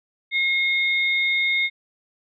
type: tone pair together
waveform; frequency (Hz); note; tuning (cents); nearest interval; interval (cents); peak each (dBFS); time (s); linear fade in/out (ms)
sine; 2151 / 3666; C7 / A#7; +47 / -30; major sixth; 923; -19 / -26; 0.31-1.7; 50
effects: none